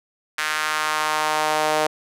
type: tone with high-pass filter sweep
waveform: sawtooth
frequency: 154 Hz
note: D#3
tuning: 17 cents flat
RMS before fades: -22 dBFS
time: 0.38-1.87 s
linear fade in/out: 5 ms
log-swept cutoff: 1600 to 600 Hz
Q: 1.9
effects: low-pass 12000 Hz 12 dB/octave